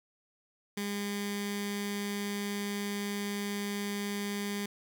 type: tone with notch filter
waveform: 15% pulse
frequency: 203.1 Hz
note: G#3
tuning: 38 cents flat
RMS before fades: -35 dBFS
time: 0.77-4.66 s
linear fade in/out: 5 ms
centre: 650 Hz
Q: 0.64
effects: none